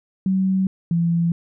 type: tone pair in turn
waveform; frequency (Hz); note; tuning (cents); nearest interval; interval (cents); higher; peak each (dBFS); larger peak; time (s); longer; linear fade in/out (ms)
sine; 189.8 / 169.09; F#3 / E3; +44 / +44; major second; 200; first; -16; neither; 0.26-0.67 / 0.91-1.32; neither; 2
effects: none